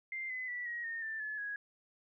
sine tone with pitch steps, 2093 / 2025 / 1959.6 / 1896.1 / 1834.7 / 1775.3 / 1717.8 / 1662.2 Hz, C7 / B6 / B6 / A#6 / A#6 / A6 / A6 / G#6, 0 / +43 / -14 / +29 / -28 / +15 / -42 / +1 cents, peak -37 dBFS, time 0.12-1.56 s, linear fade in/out 2 ms, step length 180 ms, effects none

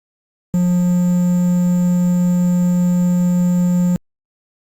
triangle tone with quantisation, 177.6 Hz, F3, 29 cents sharp, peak -10 dBFS, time 0.54-3.96 s, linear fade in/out 0 ms, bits 6, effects Opus 48 kbps

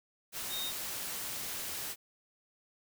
sine tone in noise, 3708 Hz, A#7, 10 cents flat, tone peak -36 dBFS, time 0.49-0.73 s, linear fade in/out 50 ms, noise white, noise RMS -39 dBFS, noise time 0.32-1.96 s, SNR 0 dB, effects none

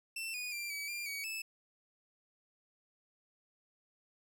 sawtooth tone with pitch steps, 2680 / 2466 / 2369 / 2284 / 2389 / 2258 / 2621 Hz, E7 / D#7 / D7 / D7 / D7 / C#7 / E7, +28 / -16 / +14 / -49 / +29 / +31 / -11 cents, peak -35 dBFS, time 0.16-1.42 s, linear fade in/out 5 ms, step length 180 ms, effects none

